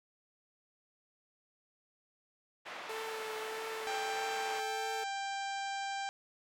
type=band-pass noise; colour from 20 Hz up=pink; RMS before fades=-45 dBFS; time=2.65-4.61 s; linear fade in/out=20 ms; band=700 to 2800 Hz; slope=12 dB/octave
type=tone with vibrato; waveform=sawtooth; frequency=440 Hz; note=A4; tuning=in tune; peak=-36 dBFS; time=2.89-5.04 s; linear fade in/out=5 ms; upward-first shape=triangle; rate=1.6 Hz; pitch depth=21 cents each way
type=harmonic tone; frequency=789 Hz; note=G5; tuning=11 cents sharp; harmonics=1 / 2 / 3 / 4 / 5 / 6 / 7 / 8 / 9 / 10; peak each=-37 / -43 / -47 / -49 / -51 / -53 / -54 / -55 / -56 / -57 dBFS; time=3.87-6.09 s; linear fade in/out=0 ms
effects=none